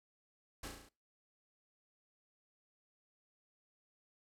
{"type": "noise with echo", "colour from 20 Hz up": "pink", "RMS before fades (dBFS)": -45, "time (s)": [0.63, 0.68], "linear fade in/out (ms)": 5, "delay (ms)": 35, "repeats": 6, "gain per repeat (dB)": -3, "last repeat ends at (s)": 0.89, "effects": ["noise-tail reverb RT60 0.3 s tail -22 dB re dry", "low-pass 12000 Hz 12 dB/octave"]}